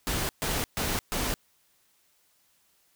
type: noise bursts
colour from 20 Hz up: pink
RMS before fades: -29 dBFS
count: 4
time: 0.07-1.34 s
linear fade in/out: 0 ms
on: 220 ms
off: 130 ms
effects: white hiss -67 dBFS RMS until 2.95 s